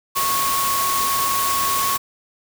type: tone in noise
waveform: sine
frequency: 1102 Hz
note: C#6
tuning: 11 cents flat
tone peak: -20 dBFS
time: 0.15-1.98 s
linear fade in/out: 20 ms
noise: white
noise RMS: -23 dBFS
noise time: 0.15-1.98 s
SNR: 0 dB
effects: none